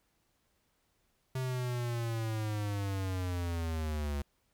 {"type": "linear sweep", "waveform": "square", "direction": "down", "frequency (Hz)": [130.81, 70.4], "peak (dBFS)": -33, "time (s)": [1.35, 4.22], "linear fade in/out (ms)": 5, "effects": ["pink hiss -75 dBFS RMS until 4.53 s"]}